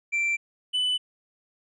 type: tone pair in turn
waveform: triangle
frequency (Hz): 2349 / 2994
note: D7 / F#7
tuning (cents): 0 / +20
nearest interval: major third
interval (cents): 420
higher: second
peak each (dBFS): -21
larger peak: neither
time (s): 0.12-0.37 / 0.73-0.98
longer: neither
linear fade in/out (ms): 20
effects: resampled to 22050 Hz